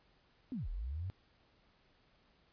sine linear two-way sweep, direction down then up, 277.2 to 34 to 99 Hz, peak -37 dBFS, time 0.52-1.1 s, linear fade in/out 0 ms, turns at 0.68 s, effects pink hiss -70 dBFS RMS until 2.52 s + resampled to 11025 Hz

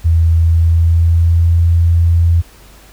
sine tone with pitch glide, 82.41 to 84.48 Hz, E2 to E2, 0 to +43 cents, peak -7 dBFS, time 0.04-2.42 s, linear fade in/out 20 ms, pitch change +43 cents, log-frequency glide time 0.34-1.58 s, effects added 50 Hz sine -42 dBFS peak until 2.92 s + pink hiss -43 dBFS RMS until 2.92 s

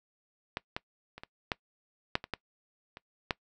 clicks, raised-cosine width 0.3 ms, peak -16 / -17 / -28 / -26 / -13 / -10 / -23 / -16 / -28 / -12 dBFS, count 10, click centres 0.571 / 0.765 / 1.18 / 1.235 / 1.518 / 2.154 / 2.241 / 2.337 / 2.971 / 3.308 s, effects noise-tail reverb RT60 0.1 s tail -22 dB re dry

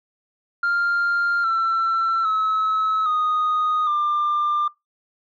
sine tone with pitch steps, 1396.9 / 1343.1 / 1291.4 / 1241.6 / 1193.8 Hz, F6 / E6 / E6 / D#6 / D6, 0 / +32 / -36 / -4 / +28 cents, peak -16 dBFS, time 0.63-4.68 s, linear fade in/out 5 ms, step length 810 ms, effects noise-tail reverb RT60 0.2 s tail -25 dB re dry + tanh soft clip ceiling -16 dBFS

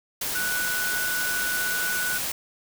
sine tone in noise, 1480 Hz, F#6, in tune, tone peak -26 dBFS, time 0.35-2.18 s, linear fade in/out 5 ms, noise white, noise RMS -29 dBFS, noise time 0.21-2.32 s, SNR 0 dB, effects none

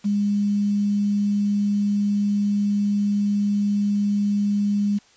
sine tone with quantisation, 204.2 Hz, G#3, 29 cents flat, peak -18 dBFS, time 0.04-4.99 s, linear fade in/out 20 ms, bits 7, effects white hiss -55 dBFS RMS until 5.16 s + resampled to 16000 Hz

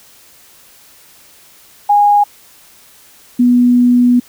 sine tone pair in turn, 822 / 244.9 Hz, G#5 / B3, -18 / -14 cents, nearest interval octave + major sixth, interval 2096 cents, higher first, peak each -6 dBFS, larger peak neither, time 1.89-2.24 / 3.39-4.2 s, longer second, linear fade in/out 10 ms, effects white hiss -44 dBFS RMS until 4.28 s

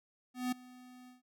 square tone with ADSR envelope, 250.7 Hz, B3, 26 cents sharp, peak -31 dBFS, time 0.34-1.22 s, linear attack 180 ms, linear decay 8 ms, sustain -22 dB, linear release 140 ms, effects none

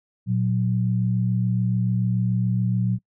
sine tone pair together, 117.32 / 184.3 Hz, A#2 / F#3, +12 / -7 cents, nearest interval minor sixth, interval 781 cents, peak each -21 / -23 dBFS, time 0.26-2.99 s, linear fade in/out 50 ms, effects noise-tail reverb RT60 0.1 s tail -25 dB re dry

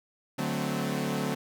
sawtooth chord, D dominant seventh, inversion none, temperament equal with one note detuned, 146.83 / 185 / 220 / 258.5 Hz, D3 / F#3 / A3 / C4, 0 / 0 / 0 / -21 cents, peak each -30 dBFS, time 0.38-1.35 s, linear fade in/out 10 ms, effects none

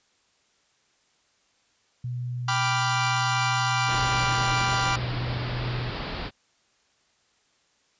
sine tone with pitch glide, 123.1 to 122.18 Hz, B2 to B2, -5 to -18 cents, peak -28 dBFS, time 2.04-5.9 s, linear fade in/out 5 ms, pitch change -13 cents, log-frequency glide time 3.39-5.69 s
sawtooth chord, G dominant seventh, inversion none, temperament equal, 784 / 987.8 / 1174.7 / 1396.9 Hz, G5 / B5 / D6 / F6, 0 / 0 / 0 / 0 cents, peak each -25 dBFS, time 2.48-4.96 s, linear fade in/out 5 ms
pink low-pass noise, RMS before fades -33 dBFS, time 3.86-6.31 s, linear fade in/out 50 ms, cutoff 5000 Hz, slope 96 dB/octave
effects white hiss -66 dBFS RMS until 7.99 s + resampled to 16000 Hz

